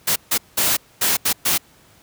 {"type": "noise bursts at uneven times", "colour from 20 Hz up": "white", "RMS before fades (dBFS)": -18, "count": 6, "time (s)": [[0.07, 0.16], [0.31, 0.38], [0.57, 0.77], [1.01, 1.17], [1.25, 1.33], [1.45, 1.58]], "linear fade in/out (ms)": 10, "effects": ["pink hiss -52 dBFS RMS until 2.02 s", "high-pass 60 Hz 12 dB/octave"]}